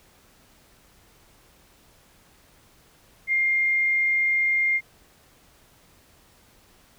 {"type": "tone", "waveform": "sine", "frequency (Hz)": 2115, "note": "C7", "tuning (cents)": 18, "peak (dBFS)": -19, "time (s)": [3.27, 4.81], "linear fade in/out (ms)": 50, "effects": ["pink hiss -57 dBFS RMS until 6.98 s"]}